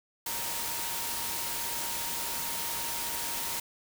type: tone in noise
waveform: sine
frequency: 932.3 Hz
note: A#5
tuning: in tune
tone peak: -42 dBFS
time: 0.26-3.6 s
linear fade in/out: 5 ms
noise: white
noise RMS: -34 dBFS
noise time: 0.26-3.6 s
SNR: -11 dB
effects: none

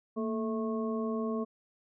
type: harmonic tone with a mistuned harmonic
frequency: 218.6 Hz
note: A3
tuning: 11 cents flat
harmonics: 1 / 2 / 3 / 5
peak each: -32 / -35 / -41 / -41 dBFS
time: 0.16-1.45 s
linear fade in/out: 20 ms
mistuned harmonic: 1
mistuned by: +74 cents
effects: none

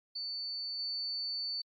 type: tone with level steps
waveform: sine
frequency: 4500 Hz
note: C#8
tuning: 25 cents sharp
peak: -36 / -34 dBFS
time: 0.15-1.62 s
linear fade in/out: 10 ms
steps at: 0.79 s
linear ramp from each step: 2 ms
effects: Opus 48 kbps

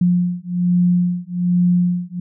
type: beating tone pair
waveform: sine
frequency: 176.8 / 178 Hz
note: F3 / F3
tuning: +22 / +33 cents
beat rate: 1.2 Hz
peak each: -17 dBFS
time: 0.01-2.2 s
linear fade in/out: 5 ms
effects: none

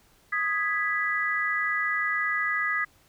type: chord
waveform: sine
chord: G# minor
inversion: second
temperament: equal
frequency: 1244.5 / 1661.2 / 1975.5 Hz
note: D#6 / G#6 / B6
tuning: 0 / 0 / 0 cents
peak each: -30 / -29 / -27 dBFS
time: 0.32-2.85 s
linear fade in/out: 10 ms
effects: pink hiss -61 dBFS RMS until 3.08 s

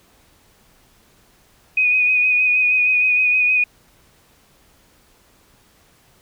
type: tone with vibrato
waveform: sine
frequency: 2489 Hz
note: D#7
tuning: in tune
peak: -13 dBFS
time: 1.77-3.64 s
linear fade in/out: 5 ms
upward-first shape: sine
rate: 6.4 Hz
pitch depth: 25 cents each way
effects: pink hiss -55 dBFS RMS until 6.21 s

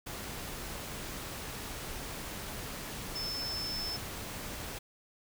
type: tone in noise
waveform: sine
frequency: 5270 Hz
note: E8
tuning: 1 cent flat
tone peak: -35 dBFS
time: 3.15-3.97 s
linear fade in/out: 10 ms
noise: pink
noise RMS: -41 dBFS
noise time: 0.06-4.79 s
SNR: +3 dB
effects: none

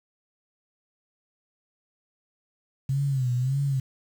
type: tone with vibrato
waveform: sine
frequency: 131.6 Hz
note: C3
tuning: 10 cents sharp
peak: -22 dBFS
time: 2.89-3.8 s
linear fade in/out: 5 ms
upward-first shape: sine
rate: 1.7 Hz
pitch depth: 120 cents each way
effects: 8-bit

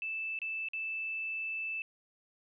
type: tone with dropouts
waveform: sine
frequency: 2637 Hz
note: E7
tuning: in tune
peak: -34 dBFS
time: 0.02-1.82 s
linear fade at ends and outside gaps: 1 ms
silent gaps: 0.389-0.417 / 0.686-0.734 s
effects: none

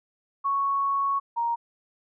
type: tone pair in turn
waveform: sine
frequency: 1108.7 / 936.1 Hz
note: C#6 / A#5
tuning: 0 / +7 cents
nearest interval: minor third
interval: 293 cents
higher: first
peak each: -22 / -23 dBFS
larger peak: first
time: 0.44-1.2 / 1.36-1.56 s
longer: first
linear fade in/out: 20 ms
effects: none

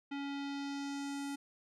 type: tone with low-pass filter sweep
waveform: square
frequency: 280.7 Hz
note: C#4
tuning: 22 cents sharp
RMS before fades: -40 dBFS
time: 0.11-1.36 s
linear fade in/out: 10 ms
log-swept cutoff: 2900 to 10000 Hz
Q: 1.6
effects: none

